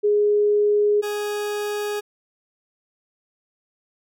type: tone pair in turn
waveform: sine / 40% pulse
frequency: 415.3 / 415.3 Hz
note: G#4 / G#4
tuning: 0 / 0 cents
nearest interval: unison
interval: 0 cents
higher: neither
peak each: -15 / -23 dBFS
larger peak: first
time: 0.03-1.02 / 1.02-2.01 s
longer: neither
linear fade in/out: 20 ms
effects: none